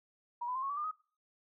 sine tone with pitch steps, 957 / 1001.7 / 1048.4 / 1097.4 / 1148.6 / 1202.3 / 1258.4 Hz, A#5 / B5 / C6 / C#6 / D6 / D6 / D#6, +45 / +24 / +3 / -18 / -39 / +40 / +19 cents, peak -34 dBFS, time 0.41-0.914 s, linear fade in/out 10 ms, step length 72 ms, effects noise-tail reverb RT60 0.4 s tail -20 dB re dry

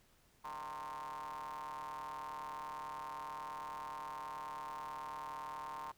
45% pulse ring-modulated tone, 69.3 Hz, C#2, in tune, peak -40 dBFS, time 0.44-5.92 s, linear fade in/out 10 ms, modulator 985 Hz, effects pink hiss -70 dBFS RMS until 5.97 s

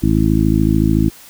harmonic tone, 53.7 Hz, A1, 41 cents flat, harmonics 1 / 2 / 3 / 4 / 5 / 6, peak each -18 / -18 / -18 / -18 / -18 / -18 dBFS, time 0.02-1.1 s, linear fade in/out 20 ms, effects white hiss -41 dBFS RMS until 1.29 s

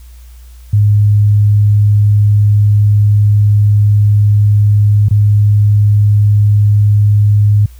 sine tone with dropouts, 103.83 Hz, G#2, in tune, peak -5 dBFS, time 0.73-7.66 s, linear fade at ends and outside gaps 5 ms, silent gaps 5.086-5.109 s, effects added 60 Hz sine -32 dBFS peak until 7.79 s + white hiss -48 dBFS RMS until 7.79 s

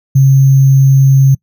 sine tone with sample-and-hold, 135.1 Hz, C#3, 44 cents flat, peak -3 dBFS, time 0.15-1.35 s, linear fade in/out 10 ms, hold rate 6300 Hz, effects noise-tail reverb RT60 0.1 s tail -25 dB re dry

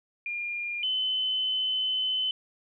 sine tone pair in turn, 2409 / 3038 Hz, D7 / F#7, +43 / +45 cents, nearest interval major third, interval 402 cents, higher second, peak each -30 / -25 dBFS, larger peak second, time 0.26-0.83 / 0.83-2.31 s, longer second, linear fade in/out 2 ms, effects none

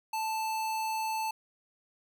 square tone, 880 Hz, A5, in tune, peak -31 dBFS, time 0.13-1.31 s, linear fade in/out 5 ms, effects none

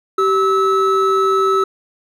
triangle tone pair together, 386.5 / 1300 Hz, G4 / E6, -24 / -24 cents, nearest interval octave + major sixth, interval 2100 cents, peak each -13 dBFS, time 0.18-1.64 s, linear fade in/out 5 ms, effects none

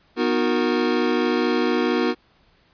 square chord, B major seventh, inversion none, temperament equal with one note detuned, 246.9 / 311.1 / 364.5 / 466.2 Hz, B3 / D#4 / F#4 / A#4, 0 / 0 / -26 / 0 cents, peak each -24 / -26 / -24 / -26 dBFS, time 0.16-2.15 s, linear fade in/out 50 ms, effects pink hiss -59 dBFS RMS until 2.73 s + resampled to 11025 Hz

